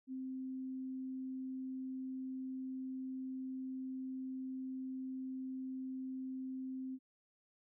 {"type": "tone", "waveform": "sine", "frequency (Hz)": 261, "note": "C4", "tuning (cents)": -4, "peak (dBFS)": -40, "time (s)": [0.07, 6.99], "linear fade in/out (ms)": 50, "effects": []}